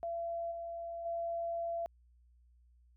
sine tone with level steps, 677 Hz, E5, 46 cents sharp, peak -35 / -39 / -34 dBFS, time 0.03-1.86 s, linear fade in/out 0 ms, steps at 0.51 / 1.05 s, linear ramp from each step 10 ms, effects added 60 Hz sine -62 dBFS peak until 2.96 s

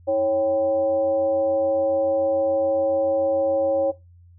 sine tone with frequency modulation, 550 Hz, C#5, 14 cents flat, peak -17 dBFS, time 0.07-3.92 s, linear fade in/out 20 ms, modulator 228 Hz, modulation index 0.46, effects noise-tail reverb RT60 0.2 s tail -17 dB re dry + added 87 Hz sine -47 dBFS peak until 4.38 s

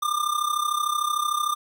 square tone with amplitude modulation, 1199 Hz, D6, 36 cents sharp, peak -20 dBFS, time 0.02-1.55 s, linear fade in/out 10 ms, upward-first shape sine, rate 33.3 Hz, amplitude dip 75%, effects none

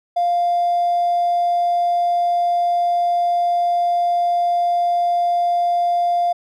triangle tone with hard clipping, 698.5 Hz, F5, in tune, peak -15 dBFS, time 0.16-6.33 s, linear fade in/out 10 ms, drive 3 dB, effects none

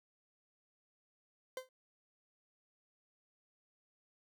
40% pulse tone with exponential decay, 516 Hz, C5, 24 cents flat, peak -36 dBFS, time 1.57-1.69 s, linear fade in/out 2 ms, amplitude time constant 26 ms, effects none

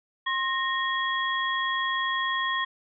sine tone cluster, 1063 / 1857 / 3315 Hz, C6 / A#6 / G#7, +27 / -7 / -4 cents, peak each -28 / -28 / -32 dBFS, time 0.26-2.65 s, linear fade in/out 10 ms, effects none

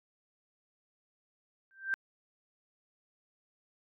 sine tone with exponential growth, 1568 Hz, G6, in tune, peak -25 dBFS, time 1.71-1.94 s, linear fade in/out 0 ms, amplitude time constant 49 ms, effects AAC 64 kbps

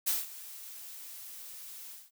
blue noise with ADSR envelope, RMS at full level -28 dBFS, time 0.06-2.11 s, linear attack 19 ms, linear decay 180 ms, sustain -18 dB, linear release 200 ms, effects none

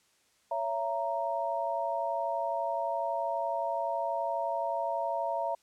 sine chord, A# diminished, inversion first, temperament just, 559.4 / 671.3 / 932.3 Hz, C#5 / E5 / A#5, +16 / +31 / 0 cents, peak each -36 / -32 / -33 dBFS, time 0.51-5.55 s, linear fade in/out 5 ms, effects white hiss -68 dBFS RMS until 5.62 s + low-pass 9000 Hz 12 dB/octave

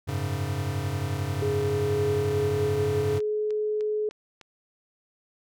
square chord, F# suspended second, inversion none, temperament equal, 92.5 / 103.83 / 138.59 Hz, F#2 / G#2 / C#3, 0 / 0 / 0 cents, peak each -32 dBFS, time 0.07-3.2 s, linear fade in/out 20 ms
sine tone with pitch glide, 415.3 to 425.3 Hz, G#4 to G#4, 0 to +41 cents, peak -24 dBFS, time 1.42-4.09 s, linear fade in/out 2 ms, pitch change +41 cents, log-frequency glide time 1.61-3.47 s
click train, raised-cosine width 0.2 ms, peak -29 dBFS, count 7, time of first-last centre 2.6-4.413 s, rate 3.31 Hz
effects none

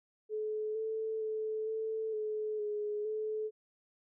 sine tone with pitch steps, 429.7 / 440.5 / 435.1 / 440.9 / 428.6 / 418.8 / 431.8 Hz, A4 / A4 / A4 / A4 / A4 / G#4 / A4, -41 / +2 / -19 / +4 / -45 / +15 / -33 cents, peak -33 dBFS, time 0.29-3.51 s, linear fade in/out 50 ms, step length 460 ms, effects none

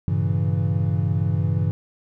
triangle chord, G diminished seventh, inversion none, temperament equal with one note detuned, 99.08 / 116.54 / 138.59 / 164.81 Hz, G2 / Bb2 / Db3 / Fb3, +19 / 0 / 0 / 0 cents, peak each -20 / -26 / -23 / -23 dBFS, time 0.08-1.71 s, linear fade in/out 0 ms, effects none

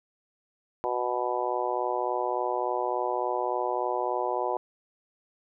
harmonic tone, 123.47 Hz, B2, in tune, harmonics 3 / 4 / 5 / 6 / 7 / 8, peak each -33 / -33 / -33 / -33 / -33 / -33 dBFS, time 0.84-4.57 s, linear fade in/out 0 ms, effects none

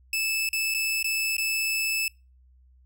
sawtooth tone with dropouts, 2622 Hz, E7, 10 cents flat, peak -21 dBFS, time 0.13-2.08 s, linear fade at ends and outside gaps 2 ms, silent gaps 0.49-0.53 / 0.741-0.746 / 1.028-1.043 / 1.368-1.381 s, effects noise-tail reverb RT60 0.3 s tail -26 dB re dry + added 63 Hz sine -54 dBFS peak until 2.85 s

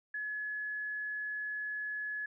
sine tone, 1700 Hz, G#6, 40 cents sharp, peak -35 dBFS, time 0.14-2.26 s, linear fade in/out 5 ms, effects none

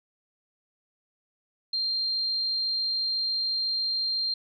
sine tone, 4182 Hz, C8, 2 cents flat, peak -25 dBFS, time 1.73-4.34 s, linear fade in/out 5 ms, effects none

